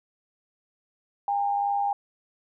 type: tone pair together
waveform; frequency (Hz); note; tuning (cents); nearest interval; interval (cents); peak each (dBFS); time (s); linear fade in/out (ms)
sine; 807.1 / 910; G#5 / A#5; -50 / -42; major second; 208; -23 / -33; 1.28-1.93; 2
effects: none